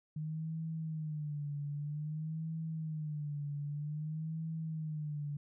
sine tone with vibrato, 152.7 Hz, D#3, 32 cents flat, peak -36 dBFS, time 0.16-5.37 s, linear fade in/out 5 ms, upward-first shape sine, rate 0.52 Hz, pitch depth 95 cents each way, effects none

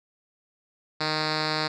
5% pulse tone with low-pass filter, 154.9 Hz, D#3, 7 cents flat, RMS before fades -27 dBFS, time 1-1.68 s, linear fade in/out 10 ms, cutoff 4400 Hz, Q 3.6, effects none

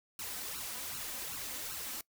white noise with flanger, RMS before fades -41 dBFS, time 0.19-2.01 s, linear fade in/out 2 ms, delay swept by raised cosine 0.71 to 4.01 ms, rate 2.6 Hz, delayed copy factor +0.75, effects noise-tail reverb RT60 0.1 s tail -22 dB re dry

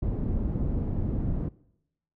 pink low-pass noise, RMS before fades -28 dBFS, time 0.02-1.49 s, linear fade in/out 10 ms, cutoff 270 Hz, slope 12 dB/octave, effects noise-tail reverb RT60 0.8 s tail -21 dB re dry

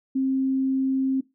sine tone, 265.6 Hz, C4, 26 cents sharp, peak -20 dBFS, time 0.15-1.21 s, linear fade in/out 10 ms, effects noise-tail reverb RT60 0.2 s tail -18 dB re dry

